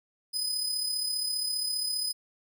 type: tone with amplitude modulation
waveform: sawtooth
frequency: 5010 Hz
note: D#8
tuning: 11 cents sharp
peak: -24 dBFS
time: 0.33-2.13 s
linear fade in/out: 20 ms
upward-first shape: sine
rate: 35 Hz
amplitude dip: 45%
effects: none